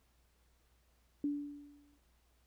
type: tone with exponential decay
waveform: sine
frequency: 289.2 Hz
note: D4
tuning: 27 cents flat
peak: -30 dBFS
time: 1.24-1.98 s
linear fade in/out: 2 ms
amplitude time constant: 160 ms
effects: added 60 Hz sine -70 dBFS peak until 2.46 s + pink hiss -75 dBFS RMS until 2.46 s